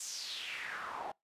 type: noise with band-pass filter sweep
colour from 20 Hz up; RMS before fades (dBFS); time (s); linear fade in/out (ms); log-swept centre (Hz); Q
pink; -42; 0-1.12; 5; 7400 to 720; 3.9
effects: noise-tail reverb RT60 0.2 s tail -26 dB re dry + resampled to 32000 Hz